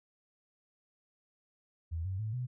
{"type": "tone with pitch steps", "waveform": "sine", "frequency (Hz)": [82.41, 94.66, 108.74, 124.91], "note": ["E2", "F#2", "A2", "B2"], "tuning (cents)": [0, 40, -20, 20], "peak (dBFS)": -33, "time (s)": [1.91, 2.47], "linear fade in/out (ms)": 20, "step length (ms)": 140, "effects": []}